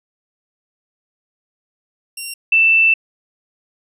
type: tone pair in turn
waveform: 10% pulse / sine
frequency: 2756 / 2661 Hz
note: F7 / E7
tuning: -24 / +16 cents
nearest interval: minor second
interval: 60 cents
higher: first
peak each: -17 / -9 dBFS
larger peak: second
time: 2.17-2.34 / 2.52-2.94 s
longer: second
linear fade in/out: 5 ms
effects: resampled to 32000 Hz